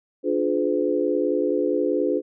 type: chord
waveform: sine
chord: D diminished seventh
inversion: none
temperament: just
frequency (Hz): 293.7 / 352.4 / 422.9 / 507.5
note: D4 / F4 / Ab4 / Cb5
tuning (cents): 0 / +16 / +31 / +47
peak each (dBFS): -25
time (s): 0.23-2.22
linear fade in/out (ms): 50
effects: none